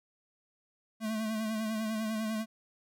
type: tone with vibrato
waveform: square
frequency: 218.8 Hz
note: A3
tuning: 9 cents flat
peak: -32 dBFS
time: 1-2.46 s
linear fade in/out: 50 ms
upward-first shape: sine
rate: 10 Hz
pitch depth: 40 cents each way
effects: none